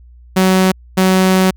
sawtooth tone pair in turn, 187.4 / 187.4 Hz, F#3 / F#3, +22 / +22 cents, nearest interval unison, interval 0 cents, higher neither, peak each -5 dBFS, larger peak neither, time 0.36-0.72 / 0.97-1.51 s, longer second, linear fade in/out 10 ms, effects added 60 Hz sine -38 dBFS peak until 1.56 s

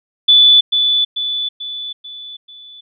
sine tone with echo, 3475 Hz, A7, 22 cents flat, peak -5 dBFS, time 0.28-0.61 s, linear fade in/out 10 ms, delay 440 ms, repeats 5, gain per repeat -6 dB, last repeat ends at 2.81 s, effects none

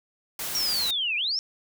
white noise, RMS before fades -32 dBFS, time 0.39-0.91 s, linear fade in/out 5 ms
sine linear two-way sweep, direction down then up, 5670 to 2350 to 5580 Hz, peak -24 dBFS, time 0.55-1.39 s, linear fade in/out 0 ms, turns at 1.16 s
effects none

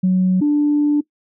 sine tone pair in turn, 185 / 294.2 Hz, F#3 / D4, 0 / +3 cents, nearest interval minor sixth, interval 803 cents, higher second, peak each -11 dBFS, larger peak neither, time 0.03-0.41 / 0.41-1.01 s, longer second, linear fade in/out 10 ms, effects noise-tail reverb RT60 0.1 s tail -20 dB re dry + tanh soft clip ceiling -8 dBFS

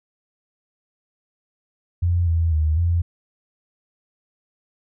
sine tone with pitch steps, 87.1 / 82.9 / 77.6 / 85.6 Hz, F2 / E2 / D#2 / F2, -4 / +10 / -4 / -34 cents, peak -16 dBFS, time 2.02-3.02 s, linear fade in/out 10 ms, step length 250 ms, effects none

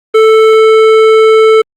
sine tone with hard clipping, 440 Hz, A4, in tune, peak -4 dBFS, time 0.14-1.62 s, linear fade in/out 10 ms, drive 12 dB, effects Opus 24 kbps

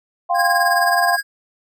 sine chord, F suspended second, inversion none, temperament equal, 698.5 / 784 / 1046.5 Hz, F5 / G5 / C6, 0 / 0 / 0 cents, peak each -17 / -21 / -22 dBFS, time 0.29-1.17 s, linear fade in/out 20 ms
square tone with tremolo, 1635 Hz, G#6, 28 cents flat, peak -16 dBFS, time 0.34-1.23 s, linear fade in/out 50 ms, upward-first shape sine, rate 19 Hz, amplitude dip 65%
effects none

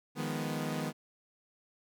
sawtooth chord, F half-diminished seventh, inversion third, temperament equal, 155.56 / 174.61 / 207.7 / 246.9 Hz, Eb3 / F3 / Ab3 / Cb4, 0 / 0 / 0 / 0 cents, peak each -33 / -39 / -36 / -34 dBFS, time 0.15-0.93 s, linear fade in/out 50 ms, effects none

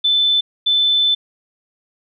sine tone pair in turn, 3520 / 3520 Hz, A7 / A7, 0 / 0 cents, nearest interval unison, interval 0 cents, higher neither, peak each -12 dBFS, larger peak neither, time 0.04-0.41 / 0.66-1.15 s, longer second, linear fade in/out 10 ms, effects none

